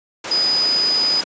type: tone in noise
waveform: sine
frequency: 4978 Hz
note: D#8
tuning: in tune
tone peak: -15 dBFS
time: 0.31-1.21 s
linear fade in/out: 5 ms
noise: pink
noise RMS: -26 dBFS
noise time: 0.24-1.24 s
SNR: +8 dB
effects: high-pass 300 Hz 12 dB/octave + resampled to 16000 Hz